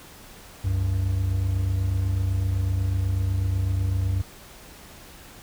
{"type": "tone pair together", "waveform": "triangle", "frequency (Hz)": [67.67, 95.7], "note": ["C#2", "G2"], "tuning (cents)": [-41, -41], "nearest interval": "tritone", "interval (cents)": 600, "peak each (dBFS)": [-26, -20], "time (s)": [0.64, 4.22], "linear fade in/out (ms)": 10, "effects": ["pink hiss -46 dBFS RMS until 5.42 s"]}